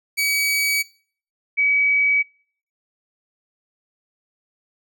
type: tone pair in turn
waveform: sawtooth / sine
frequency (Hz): 2275 / 2275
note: C#7 / C#7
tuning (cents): +44 / +44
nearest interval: unison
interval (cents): 0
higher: neither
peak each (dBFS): -15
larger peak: neither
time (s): 0.17-0.83 / 1.57-2.23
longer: neither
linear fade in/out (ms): 20
effects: noise-tail reverb RT60 0.5 s tail -23 dB re dry